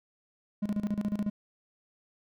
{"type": "tone with tremolo", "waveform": "triangle", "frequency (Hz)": 206.9, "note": "G#3", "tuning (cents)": -6, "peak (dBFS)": -24, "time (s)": [0.62, 1.3], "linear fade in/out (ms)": 10, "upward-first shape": "square", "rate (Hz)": 14, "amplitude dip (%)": 80, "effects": []}